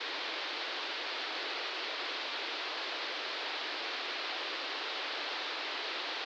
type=band-pass noise; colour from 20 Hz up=white; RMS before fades=-38 dBFS; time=0-6.25 s; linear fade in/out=10 ms; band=300 to 4500 Hz; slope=48 dB/octave; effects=none